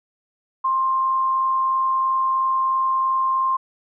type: tone with amplitude modulation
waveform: sine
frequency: 1055 Hz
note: C6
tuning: 14 cents sharp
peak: -16 dBFS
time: 0.64-3.57 s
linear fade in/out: 10 ms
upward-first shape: sine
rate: 103 Hz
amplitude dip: 25%
effects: none